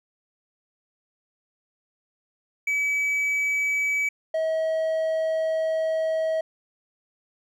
triangle tone pair in turn, 2287 / 640.2 Hz, D7 / D#5, -47 / +49 cents, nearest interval octave + minor seventh, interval 2204 cents, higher first, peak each -20 dBFS, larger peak neither, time 2.67-4.09 / 4.34-6.41 s, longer second, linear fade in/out 5 ms, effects none

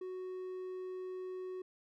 triangle tone, 370 Hz, F#4, in tune, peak -38 dBFS, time 0.01-1.62 s, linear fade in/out 5 ms, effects none

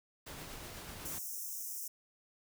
pink noise with tremolo, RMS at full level -46 dBFS, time 0.26-1.19 s, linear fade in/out 10 ms, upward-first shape triangle, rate 8.2 Hz, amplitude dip 25%
white high-pass noise, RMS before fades -42 dBFS, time 1.05-1.88 s, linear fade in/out 5 ms, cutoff 5400 Hz, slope 96 dB/octave
effects none

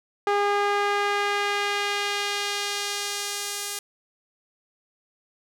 sawtooth tone with band-pass filter sweep, 407 Hz, G#4, 35 cents flat, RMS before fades -26 dBFS, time 0.27-3.79 s, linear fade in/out 2 ms, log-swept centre 920 to 9100 Hz, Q 0.81, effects none

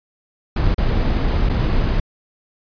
brown noise with dropouts, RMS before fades -17 dBFS, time 0.56-2 s, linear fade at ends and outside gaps 5 ms, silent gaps 0.745-0.78 / 1.491-1.495 s, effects resampled to 11025 Hz

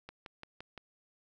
click train, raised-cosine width 0.3 ms, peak -29 dBFS, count 5, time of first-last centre 0.09-0.777 s, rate 5.82 Hz, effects none

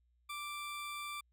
20% pulse tone, 1174.7 Hz, D6, in tune, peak -36 dBFS, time 0.29-1.21 s, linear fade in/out 10 ms, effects added 60 Hz sine -70 dBFS peak until 1.32 s

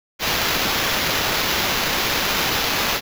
white noise with sample-and-hold, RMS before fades -21 dBFS, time 0.19-3.01 s, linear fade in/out 50 ms, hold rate 8820 Hz, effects none

